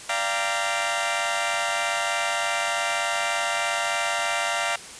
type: chord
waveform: 15% pulse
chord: G minor seventh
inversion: second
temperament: equal with one note detuned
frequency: 587.3 / 688.4 / 784 / 932.3 Hz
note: D5 / F5 / G5 / Bb5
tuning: 0 / -25 / 0 / 0 cents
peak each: -25 / -20 / -25 / -23 dBFS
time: 0.09-4.76 s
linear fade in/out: 5 ms
effects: white hiss -40 dBFS RMS until 4.99 s + resampled to 22050 Hz